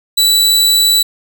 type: tone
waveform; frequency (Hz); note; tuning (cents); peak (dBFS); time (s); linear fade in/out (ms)
sawtooth; 3951; B7; 0; -5; 0.17-1.03; 10
effects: none